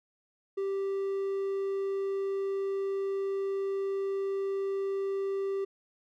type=tone; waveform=triangle; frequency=391.5 Hz; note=G4; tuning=2 cents flat; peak=-27 dBFS; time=0.57-5.65 s; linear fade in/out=10 ms; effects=none